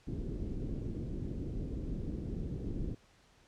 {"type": "low-pass noise", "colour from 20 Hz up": "pink", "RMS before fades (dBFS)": -38, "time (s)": [0.07, 2.95], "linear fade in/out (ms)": 10, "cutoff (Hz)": 370, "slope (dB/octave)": 24, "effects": ["pink hiss -65 dBFS RMS until 3.47 s", "low-pass 7000 Hz 12 dB/octave"]}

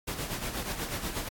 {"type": "noise with tremolo", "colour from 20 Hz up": "pink", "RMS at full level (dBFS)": -33, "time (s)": [0.07, 1.29], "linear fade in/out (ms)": 10, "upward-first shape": "sine", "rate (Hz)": 8.3, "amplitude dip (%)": 55, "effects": ["AAC 64 kbps"]}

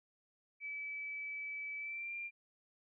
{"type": "tone with pitch glide", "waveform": "sine", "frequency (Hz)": [2300, 2384], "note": ["D7", "D7"], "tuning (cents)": [-37, 25], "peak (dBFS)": -40, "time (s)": [0.6, 2.31], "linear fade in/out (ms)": 50, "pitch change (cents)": 62, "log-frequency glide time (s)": [1.78, 2.14], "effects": []}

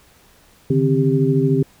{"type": "tone cluster", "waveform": "sine", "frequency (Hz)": [140.8, 154.1, 263.8, 395.8], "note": ["C#3", "D#3", "C4", "G4"], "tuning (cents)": [27, -16, 14, 17], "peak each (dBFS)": -19, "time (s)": [0.7, 1.63], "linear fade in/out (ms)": 5, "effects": ["pink hiss -52 dBFS RMS until 1.8 s"]}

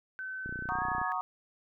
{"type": "tone with pitch glide", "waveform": "sine", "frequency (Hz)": [1526, 1683.5], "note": ["G6", "G#6"], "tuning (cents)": [-47, 23], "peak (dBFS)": -36, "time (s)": [0.19, 1.12], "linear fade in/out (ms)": 0, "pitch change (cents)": 170, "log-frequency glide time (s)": [0.69, 0.84]}
{"type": "click train", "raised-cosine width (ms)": 3, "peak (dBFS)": -29, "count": 18, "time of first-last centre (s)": [0.46, 1.016], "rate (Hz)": 30.6}
{"type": "chord", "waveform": "sine", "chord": "D# minor seventh", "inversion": "first", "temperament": "equal", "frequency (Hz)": [740, 932.3, 1108.7, 1244.5], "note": ["F#5", "A#5", "C#6", "D#6"], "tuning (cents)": [0, 0, 0, 0], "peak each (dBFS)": -36, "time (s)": [0.69, 1.21], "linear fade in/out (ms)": 0}
{"effects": []}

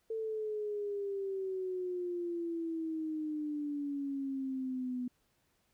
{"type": "exponential sweep", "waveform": "sine", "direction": "down", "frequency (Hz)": [448.1, 246.9], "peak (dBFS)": -34, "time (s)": [0.1, 5.08], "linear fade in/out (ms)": 5, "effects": ["pink hiss -75 dBFS RMS until 5.73 s"]}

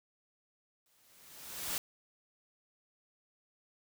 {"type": "noise with exponential growth", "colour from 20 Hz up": "white", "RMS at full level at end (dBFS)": -34, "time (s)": [0.86, 1.78], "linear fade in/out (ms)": 1, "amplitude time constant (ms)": 200, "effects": []}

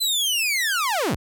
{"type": "linear sweep", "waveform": "sawtooth", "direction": "down", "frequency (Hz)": [4090, 36.71], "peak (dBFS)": -17, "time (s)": [0, 1.16], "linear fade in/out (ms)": 20, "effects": []}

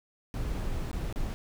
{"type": "noise with dropouts", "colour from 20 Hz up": "brown", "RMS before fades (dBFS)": -32, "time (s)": [0.34, 1.34], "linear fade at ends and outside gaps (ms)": 0, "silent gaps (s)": [[0.914, 0.93], [1.126, 1.159]], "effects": []}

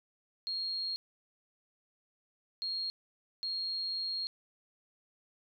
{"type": "tone bursts at uneven times", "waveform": "sine", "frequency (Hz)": 4259, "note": "C8", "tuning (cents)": 30, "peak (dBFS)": -33, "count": 3, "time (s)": [[0.47, 0.96], [2.62, 2.9], [3.43, 4.27]], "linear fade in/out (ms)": 0, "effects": []}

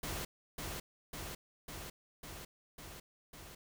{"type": "noise with echo", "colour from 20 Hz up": "pink", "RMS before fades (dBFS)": -40, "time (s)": [0.03, 0.25], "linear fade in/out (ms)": 5, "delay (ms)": 550, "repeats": 6, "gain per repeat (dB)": -2, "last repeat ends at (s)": 3.55, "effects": []}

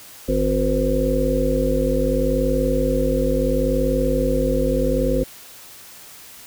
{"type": "harmonic tone with a mistuned harmonic", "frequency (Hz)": 51.91, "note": "G#1", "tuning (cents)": 0, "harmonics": [1, 3, 5, 7, 9, 10], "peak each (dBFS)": [-22, -27, -23, -27, -25, -22], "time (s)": [0.28, 5.24], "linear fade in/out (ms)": 10, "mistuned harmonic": 9, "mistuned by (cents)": 41, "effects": ["white hiss -42 dBFS RMS until 6.46 s"]}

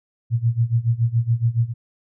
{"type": "tone with tremolo", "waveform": "sine", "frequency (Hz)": 116.8, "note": "A#2", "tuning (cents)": 4, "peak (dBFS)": -13, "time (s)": [0.3, 1.74], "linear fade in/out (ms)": 50, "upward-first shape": "sine", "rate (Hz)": 7.1, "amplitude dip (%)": 90, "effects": []}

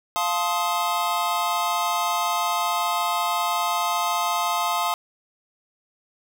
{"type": "chord", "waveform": "square", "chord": "F dominant seventh", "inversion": "none", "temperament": "just", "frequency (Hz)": [698.5, 873.1, 1047.7, 1257.2], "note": ["F5", "A5", "C6", "Eb6"], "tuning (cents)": [0, -14, 2, 18], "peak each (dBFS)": -28, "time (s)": [0.16, 4.94], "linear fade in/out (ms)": 0, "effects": []}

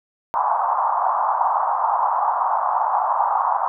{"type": "band-pass noise", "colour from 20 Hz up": "pink", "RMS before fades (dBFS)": -20, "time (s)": [0.34, 3.68], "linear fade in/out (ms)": 0, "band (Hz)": [770, 1100], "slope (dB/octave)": 48, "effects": []}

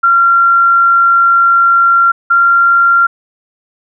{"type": "tone pair in turn", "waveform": "sine", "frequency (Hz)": [1375, 1381.5], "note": ["F6", "F6"], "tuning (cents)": [-27, -19], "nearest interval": "unison", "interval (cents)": 8, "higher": "second", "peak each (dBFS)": -5, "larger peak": "neither", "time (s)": [[0.03, 2.12], [2.3, 3.07]], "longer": "first", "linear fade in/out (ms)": 10, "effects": []}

